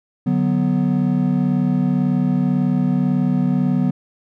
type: chord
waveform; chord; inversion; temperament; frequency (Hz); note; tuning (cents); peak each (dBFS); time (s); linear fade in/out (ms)
triangle; B minor; first; equal; 146.83 / 185 / 246.9; D3 / F#3 / B3; 0 / 0 / 0; -19 / -17 / -17; 0.26-3.91; 10
effects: none